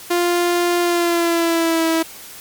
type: tone with pitch glide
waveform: sawtooth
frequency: 349.3 to 325.9 Hz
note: F4 to E4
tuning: 0 to -20 cents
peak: -11 dBFS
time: 0.1-2.03 s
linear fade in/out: 10 ms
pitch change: -120 cents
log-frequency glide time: 0.81-1.86 s
effects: white hiss -37 dBFS RMS until 2.4 s + MP3 96 kbps